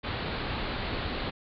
pink low-pass noise, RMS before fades -33 dBFS, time 0.03-1.31 s, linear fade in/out 20 ms, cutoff 4500 Hz, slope 96 dB/octave, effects none

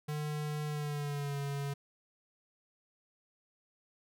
square tone with pitch glide, 150.2 to 140.95 Hz, D3 to C#3, +39 to +29 cents, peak -35 dBFS, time 0.08-1.74 s, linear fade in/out 10 ms, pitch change -110 cents, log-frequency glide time 0.68-1.38 s, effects none

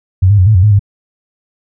sine tone with pitch steps, 93.4 / 102.8 / 91.5 / 109 / 90.6 / 105.9 / 100.5 Hz, F#2 / G#2 / F#2 / A2 / F#2 / G#2 / G2, +17 / -17 / -19 / -16 / -36 / +34 / +44 cents, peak -4 dBFS, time 0.22-0.794 s, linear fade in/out 10 ms, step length 82 ms, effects none

